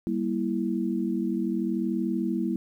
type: chord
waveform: sine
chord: E diminished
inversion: first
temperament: equal with one note detuned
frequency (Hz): 196 / 236.6 / 329.6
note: G3 / Bb3 / E4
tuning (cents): 0 / +26 / 0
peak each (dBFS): -29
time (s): 0.07-2.56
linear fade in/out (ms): 0
effects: 10-bit